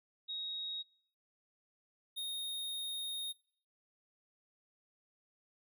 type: tone pair in turn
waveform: sine / square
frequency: 3775 / 3710 Hz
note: A#7 / A#7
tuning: +21 / -9 cents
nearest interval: unison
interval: 30 cents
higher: first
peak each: -38 / -38 dBFS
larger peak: neither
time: 0.28-0.83 / 2.16-3.33 s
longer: second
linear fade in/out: 20 ms
effects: noise-tail reverb RT60 0.6 s tail -26 dB re dry